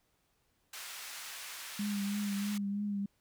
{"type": "band-pass noise", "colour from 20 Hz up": "pink", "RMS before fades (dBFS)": -45, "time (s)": [0.73, 2.58], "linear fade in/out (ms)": 5, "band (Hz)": [1500, 16000], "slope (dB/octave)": 12}
{"type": "tone with vibrato", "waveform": "sine", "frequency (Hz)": 203, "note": "G#3", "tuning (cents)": -39, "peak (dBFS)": -32, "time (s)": [1.79, 3.06], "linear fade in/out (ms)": 5, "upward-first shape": "triangle", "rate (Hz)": 3.1, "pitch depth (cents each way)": 40}
{"effects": ["pink hiss -75 dBFS RMS until 3.2 s"]}